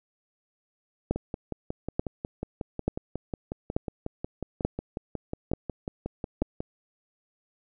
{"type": "two click trains", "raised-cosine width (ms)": 2, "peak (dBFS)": [-18, -11], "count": [31, 7], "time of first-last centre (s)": [[1.16, 6.605], [1.11, 6.42]], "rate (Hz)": [5.51, 1.13], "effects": []}